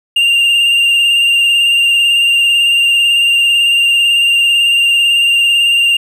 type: tone with vibrato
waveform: triangle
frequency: 2794 Hz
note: F7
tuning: in tune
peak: -6 dBFS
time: 0.16-5.97 s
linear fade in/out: 5 ms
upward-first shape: sine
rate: 18 Hz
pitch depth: 24 cents each way
effects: none